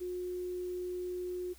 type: tone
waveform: sine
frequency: 360 Hz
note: F#4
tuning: 47 cents flat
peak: -35 dBFS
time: 0-1.54 s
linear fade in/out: 20 ms
effects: added 60 Hz sine -57 dBFS peak until 1.58 s + white hiss -60 dBFS RMS until 1.58 s